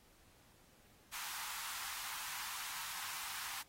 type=high-pass noise; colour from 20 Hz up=pink; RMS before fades=-45 dBFS; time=1.12-3.63 s; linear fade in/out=20 ms; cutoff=840 Hz; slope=48 dB/octave; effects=pink hiss -67 dBFS RMS until 3.68 s + AAC 48 kbps